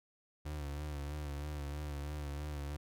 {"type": "tone with vibrato", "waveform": "35% pulse", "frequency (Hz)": 73.2, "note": "D2", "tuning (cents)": -5, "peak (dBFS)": -37, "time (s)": [0.45, 2.77], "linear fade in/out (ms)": 10, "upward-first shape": "sine", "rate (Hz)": 3.1, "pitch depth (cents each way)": 52, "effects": []}